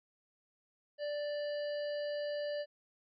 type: harmonic tone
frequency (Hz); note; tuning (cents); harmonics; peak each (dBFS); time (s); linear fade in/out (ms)
587; D5; -1; 1 / 3 / 5 / 7 / 8; -35 / -48 / -52 / -57 / -52; 0.98-2.66; 50
effects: none